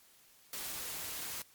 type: noise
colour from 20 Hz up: white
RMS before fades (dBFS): -41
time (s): 0.53-1.42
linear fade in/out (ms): 2
effects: white hiss -63 dBFS RMS until 1.54 s + MP3 96 kbps